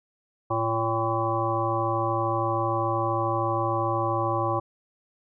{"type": "harmonic tone with a mistuned harmonic", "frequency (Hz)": 113, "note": "A2", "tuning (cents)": 47, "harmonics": [1, 3, 5, 7, 9, 10], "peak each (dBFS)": [-30, -30, -30, -30, -30, -30], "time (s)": [0.5, 4.6], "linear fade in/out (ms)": 10, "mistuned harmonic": 3, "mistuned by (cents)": 16, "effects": []}